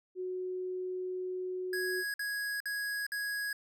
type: tone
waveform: sine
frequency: 368 Hz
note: F#4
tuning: 9 cents flat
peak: -34 dBFS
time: 0.15-2.04 s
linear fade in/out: 50 ms
type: tone bursts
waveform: square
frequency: 1661.2 Hz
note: G#6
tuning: in tune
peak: -34 dBFS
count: 4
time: 1.73-3.529 s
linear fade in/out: 2 ms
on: 410 ms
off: 53 ms
effects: none